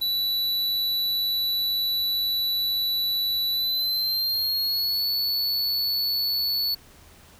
square tone with pitch glide, 3951 to 4435 Hz, B7 to C#8, 0 to 0 cents, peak -23 dBFS, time 0.01-6.75 s, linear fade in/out 10 ms, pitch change +200 cents, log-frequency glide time 3.51-5.04 s, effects added 80 Hz sine -57 dBFS peak until 7.39 s + pink hiss -52 dBFS RMS until 7.39 s

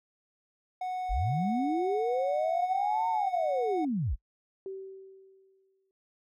triangle tone, 737 Hz, F#5, 7 cents flat, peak -29 dBFS, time 0.81-3.85 s, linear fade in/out 5 ms
sine linear two-way sweep, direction up then down, 32.7 to 920 to 32.7 Hz, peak -27 dBFS, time 1.09-4.16 s, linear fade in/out 20 ms, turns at 3.09 s
sine tone with exponential decay, 384.6 Hz, G4, 33 cents flat, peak -34 dBFS, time 4.66-5.91 s, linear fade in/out 1 ms, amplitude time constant 270 ms
effects noise-tail reverb RT60 0.1 s tail -24 dB re dry

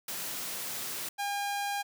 white high-pass noise, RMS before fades -37 dBFS, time 0.08-1.09 s, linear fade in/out 5 ms, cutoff 110 Hz, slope 96 dB/octave
sawtooth tone, 808 Hz, G#5, 48 cents flat, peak -27 dBFS, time 1.18-1.83 s, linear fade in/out 20 ms
effects none

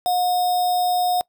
sine tone with sample-and-hold, 720 Hz, F#5, 47 cents flat, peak -17 dBFS, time 0.06-1.21 s, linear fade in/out 0 ms, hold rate 4410 Hz, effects noise-tail reverb RT60 0.1 s tail -24 dB re dry

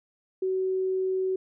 sine tone, 376.3 Hz, F#4, 29 cents sharp, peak -24 dBFS, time 0.42-1.36 s, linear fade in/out 5 ms, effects none

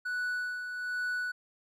triangle tone with tremolo, 1480 Hz, F#6, in tune, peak -28 dBFS, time 0.05-1.32 s, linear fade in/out 10 ms, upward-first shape sine, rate 1.2 Hz, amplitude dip 50%, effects none

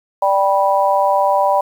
sine chord, G major, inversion second, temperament just, 588 / 784 / 980 Hz, D5 / G5 / B5, +2 / 0 / -14 cents, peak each -16 dBFS, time 0.22-1.61 s, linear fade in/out 5 ms, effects 7-bit

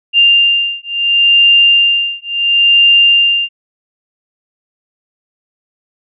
sine beating tone pair, 2794 / 2794.72 Hz, F7 / F7, 0 / +1 cents, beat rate 0.72 Hz, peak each -10 dBFS, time 0.13-3.49 s, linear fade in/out 50 ms, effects none

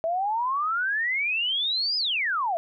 sine exponential two-way sweep, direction up then down, 642 to 5090 to 642 Hz, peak -23 dBFS, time 0.04-2.57 s, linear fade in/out 0 ms, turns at 1.97 s, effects none

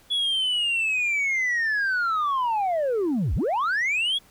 sine linear two-way sweep, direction down then up, 3404 to 43.65 to 3404 Hz, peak -19 dBFS, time 0.1-4.19 s, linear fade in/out 20 ms, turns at 3.35 s, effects tanh soft clip ceiling -20 dBFS + pink hiss -56 dBFS RMS until 4.3 s

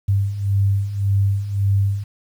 sine beating tone pair, 97.9 / 99.7 Hz, G2 / G2, -2 / +30 cents, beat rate 1.8 Hz, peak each -22 / -17 dBFS, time 0.08-2.04 s, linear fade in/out 10 ms, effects 8-bit

